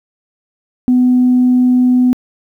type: tone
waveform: sine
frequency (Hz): 250.3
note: B3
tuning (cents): +23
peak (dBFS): -6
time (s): 0.88-2.13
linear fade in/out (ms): 0
effects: tanh soft clip ceiling -3 dBFS + 8-bit